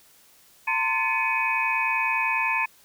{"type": "tone cluster", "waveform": "sine", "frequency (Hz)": [906, 1036, 1733, 2246, 2511], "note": ["A#5", "C6", "A6", "C#7", "D#7"], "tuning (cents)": [-50, -17, -27, 22, 15], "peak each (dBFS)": [-28, -29, -31, -30, -25], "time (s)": [0.67, 2.66], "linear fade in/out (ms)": 10, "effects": ["white hiss -56 dBFS RMS until 2.84 s"]}